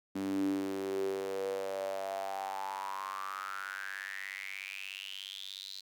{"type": "tone with high-pass filter sweep", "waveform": "sawtooth", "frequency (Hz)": 96.8, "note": "G2", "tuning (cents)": -21, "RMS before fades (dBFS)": -38, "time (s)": [0.15, 5.81], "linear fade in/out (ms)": 10, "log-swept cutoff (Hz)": [250, 4200], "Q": 8.7, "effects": []}